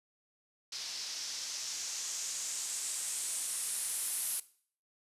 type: noise with low-pass filter sweep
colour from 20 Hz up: blue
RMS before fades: -38 dBFS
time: 0.72-4.4 s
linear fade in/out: 5 ms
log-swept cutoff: 4900 to 11000 Hz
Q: 2.7
effects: noise-tail reverb RT60 0.5 s tail -18 dB re dry + resampled to 32000 Hz